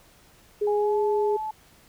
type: tone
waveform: sine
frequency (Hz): 415.3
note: G#4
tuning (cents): 0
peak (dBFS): -21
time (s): 0.61-1.37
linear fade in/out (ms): 10
type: tone with pitch glide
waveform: sine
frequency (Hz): 830.6 to 866.4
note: G#5 to A5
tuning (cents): 0 to -27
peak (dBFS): -28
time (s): 0.67-1.51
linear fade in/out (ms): 5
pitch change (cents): +73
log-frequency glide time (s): 0.78-0.99
effects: pink hiss -56 dBFS RMS until 1.88 s